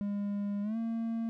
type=tone with pitch glide; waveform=triangle; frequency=203 to 227.9 Hz; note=G#3 to A#3; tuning=-39 to -39 cents; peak=-29 dBFS; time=0.01-1.29 s; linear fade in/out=0 ms; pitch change=+200 cents; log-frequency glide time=0.62-0.77 s; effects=none

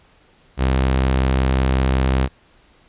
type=tone; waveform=sawtooth; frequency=65.41 Hz; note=C2; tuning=in tune; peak=-11 dBFS; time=0.57-2.29 s; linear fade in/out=50 ms; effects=pink hiss -54 dBFS RMS until 2.88 s + resampled to 8000 Hz

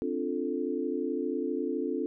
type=chord; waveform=sine; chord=D minor seventh; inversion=third; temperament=equal; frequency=261.6 / 293.7 / 349.2 / 440 Hz; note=C4 / D4 / F4 / A4; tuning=0 / 0 / 0 / 0 cents; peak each=-34 dBFS; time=0.02-2.06 s; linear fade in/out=0 ms; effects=none

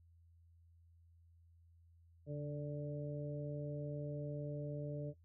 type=harmonic tone with a mistuned harmonic; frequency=146.83 Hz; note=D3; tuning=in tune; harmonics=1 / 2 / 3 / 4; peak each=-41 / -48 / -48 / -47 dBFS; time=2.26-5.14 s; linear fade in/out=50 ms; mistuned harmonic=1; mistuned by=-28 cents; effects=noise-tail reverb RT60 0.1 s tail -17 dB re dry + added 84 Hz sine -63 dBFS peak until 5.24 s

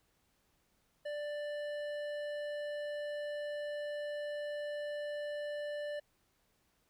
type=tone with hard clipping; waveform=sine; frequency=589 Hz; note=D5; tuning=5 cents sharp; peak=-39 dBFS; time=1.05-6 s; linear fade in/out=10 ms; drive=11 dB; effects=pink hiss -75 dBFS RMS until 6.89 s

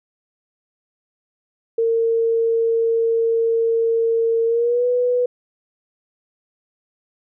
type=tone with pitch glide; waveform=sine; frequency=457 to 492.6 Hz; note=A#4 to B4; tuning=-34 to -5 cents; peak=-15 dBFS; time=1.78-5.26 s; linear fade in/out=5 ms; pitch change=+129 cents; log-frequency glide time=4.46-4.86 s; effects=none

